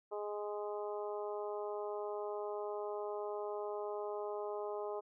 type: harmonic tone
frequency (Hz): 207.7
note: G#3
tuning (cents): 0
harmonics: 2 / 3 / 4 / 5 / 6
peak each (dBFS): -40 / -44 / -46 / -49 / -53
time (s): 0.11-5.01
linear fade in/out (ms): 20
effects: none